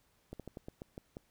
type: slowing click train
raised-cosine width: 2 ms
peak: -30 dBFS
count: 8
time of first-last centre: 0.33-1.169 s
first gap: 67 ms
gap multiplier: 1.19
effects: pink hiss -72 dBFS RMS until 1.3 s